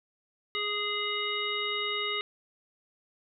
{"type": "harmonic tone", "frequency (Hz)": 415.3, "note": "G#4", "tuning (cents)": 0, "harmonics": [1, 3, 5, 7, 9], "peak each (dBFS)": [-37, -36, -34, -35, -35], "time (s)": [0.55, 2.21], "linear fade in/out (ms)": 0, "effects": []}